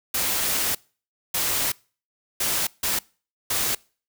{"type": "noise bursts at uneven times", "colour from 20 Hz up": "white", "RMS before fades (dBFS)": -24, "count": 5, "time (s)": [[0.14, 0.75], [1.34, 1.72], [2.4, 2.67], [2.83, 2.99], [3.5, 3.75]], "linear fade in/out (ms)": 5, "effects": ["noise-tail reverb RT60 0.4 s tail -25 dB re dry"]}